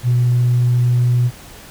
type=tone; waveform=sine; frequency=122.4 Hz; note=B2; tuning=15 cents flat; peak=-10 dBFS; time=0.03-1.31 s; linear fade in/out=50 ms; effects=tanh soft clip ceiling -8 dBFS + pink hiss -39 dBFS RMS until 1.7 s